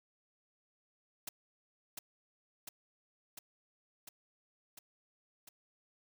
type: noise with echo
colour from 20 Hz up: white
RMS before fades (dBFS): -41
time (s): 1.27-1.29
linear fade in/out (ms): 5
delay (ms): 700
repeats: 6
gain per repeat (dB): -2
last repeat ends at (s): 5.49
effects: none